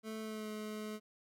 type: tone with pitch glide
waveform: 25% pulse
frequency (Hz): 219.2 to 213.9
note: A3 to A3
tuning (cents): -6 to -49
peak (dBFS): -37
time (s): 0.03-1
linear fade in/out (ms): 50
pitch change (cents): -43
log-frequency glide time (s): 0.21-0.5
effects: none